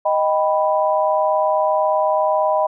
sine chord, Eb augmented, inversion none, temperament equal, 622.3 / 784 / 987.8 Hz, Eb5 / G5 / B5, 0 / 0 / 0 cents, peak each -17 / -21 / -20 dBFS, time 0.05-2.67 s, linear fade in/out 10 ms, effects none

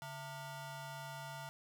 25% pulse ring-modulated tone, 523.3 Hz, C5, in tune, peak -38 dBFS, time 0.02-1.49 s, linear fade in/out 0 ms, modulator 381 Hz, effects none

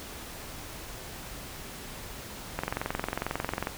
click train, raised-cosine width 0.5 ms, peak -14 dBFS, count 25, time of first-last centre 2.59-3.671 s, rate 22.2 Hz, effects pink hiss -42 dBFS RMS until 3.77 s

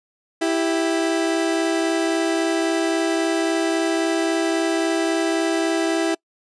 30% pulse tone pair together, 329.6 / 393.3 Hz, E4 / G4, 0 / +6 cents, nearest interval minor third, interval 306 cents, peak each -17 / -22 dBFS, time 0.41-6.15 s, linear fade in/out 10 ms, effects noise-tail reverb RT60 0.1 s tail -26 dB re dry + resampled to 22050 Hz

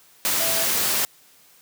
sine tone in noise, 659.3 Hz, E5, in tune, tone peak -30 dBFS, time 0.4-0.65 s, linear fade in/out 0 ms, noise white, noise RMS -22 dBFS, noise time 0.25-1.05 s, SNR -11 dB, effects white hiss -54 dBFS RMS until 1.61 s + high-pass 100 Hz 12 dB/octave

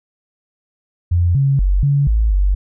sine tone with pitch steps, 87.1 / 137.6 / 47.04 / 141.5 / 54.5 / 47.97 Hz, F2 / C#3 / F#1 / C#3 / A1 / G1, -4 / -12 / +29 / +36 / -16 / -37 cents, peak -11 dBFS, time 1.11-2.55 s, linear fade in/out 10 ms, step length 240 ms, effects none

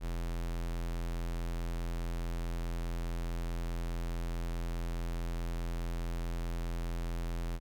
square tone, 42.37 Hz, E1, 48 cents sharp, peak -34 dBFS, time 0-7.6 s, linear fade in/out 50 ms, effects none

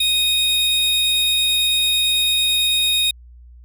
45% pulse tone pair together, 2489 / 3729 Hz, D#7 / A#7, 0 / 0 cents, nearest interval perfect fifth, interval 700 cents, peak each -25 / -16 dBFS, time 0-3.11 s, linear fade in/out 5 ms, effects added 60 Hz sine -40 dBFS peak until 3.64 s

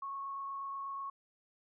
sine tone with frequency modulation, 1100 Hz, C#6, 14 cents flat, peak -38 dBFS, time 0.02-1.1 s, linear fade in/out 5 ms, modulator 28.2 Hz, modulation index 0.5, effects none

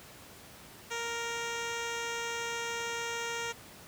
10% pulse tone with low-pass filter, 466.2 Hz, A#4, in tune, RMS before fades -36 dBFS, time 0.9-3.53 s, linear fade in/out 20 ms, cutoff 6000 Hz, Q 1.8, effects pink hiss -51 dBFS RMS until 3.87 s + high-pass 80 Hz 12 dB/octave

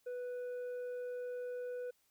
triangle tone with tanh clipping, 493.9 Hz, B4, in tune, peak -40 dBFS, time 0.06-1.91 s, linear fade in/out 10 ms, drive 9 dB, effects white hiss -75 dBFS RMS until 2.1 s

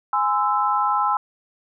sine chord, Ab augmented, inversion none, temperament equal with one note detuned, 830.6 / 1029.1 / 1318.5 Hz, Ab5 / C6 / E6, 0 / -29 / 0 cents, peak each -22 dBFS, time 0.13-1.17 s, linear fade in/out 2 ms, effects none

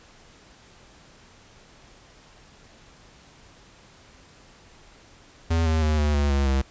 square tone with pitch steps, 82.41 / 79.65 / 76.98 / 74.4 / 71.91 / 69.5 / 67.17 Hz, E2 / D#2 / D#2 / D2 / D2 / C#2 / C2, 0 / +41 / -18 / +23 / -36 / +5 / +46 cents, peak -20 dBFS, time 5.5-6.62 s, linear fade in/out 10 ms, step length 160 ms, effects pink hiss -52 dBFS RMS until 6.7 s + resampled to 16000 Hz

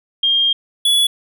sine / square tone pair in turn, 3215 / 3406 Hz, G7 / G#7, +43 / +43 cents, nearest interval minor second, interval 100 cents, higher second, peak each -12 dBFS, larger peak neither, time 0.23-0.53 / 0.85-1.07 s, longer first, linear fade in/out 5 ms, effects none

